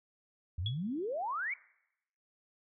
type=exponential sweep; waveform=sine; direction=up; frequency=78.7 to 2331 Hz; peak=-33 dBFS; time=0.58-1.54 s; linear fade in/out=5 ms
type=tone with exponential decay; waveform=sine; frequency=3361 Hz; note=G#7; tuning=20 cents sharp; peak=-31 dBFS; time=0.66-0.78 s; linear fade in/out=2 ms; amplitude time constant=25 ms
effects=noise-tail reverb RT60 0.8 s tail -21 dB re dry